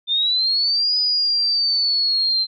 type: linear two-way sweep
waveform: sine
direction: up then down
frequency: 3572 to 4978 to 4110 Hz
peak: -16 dBFS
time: 0.07-2.47 s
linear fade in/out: 50 ms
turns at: 0.97 s
effects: none